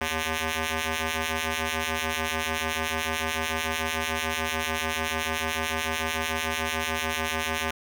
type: ring-modulated tone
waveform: 5% pulse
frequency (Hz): 159.6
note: D#3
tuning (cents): +44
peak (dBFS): -12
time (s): 0.01-7.71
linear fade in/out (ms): 2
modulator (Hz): 1360
effects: none